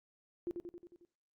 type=tone with echo; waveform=sine; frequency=348.3 Hz; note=F4; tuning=5 cents flat; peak=-34 dBFS; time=0.47-0.51 s; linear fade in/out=0 ms; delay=90 ms; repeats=6; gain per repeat=-4 dB; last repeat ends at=1.05 s; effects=noise-tail reverb RT60 0.3 s tail -21 dB re dry + Opus 48 kbps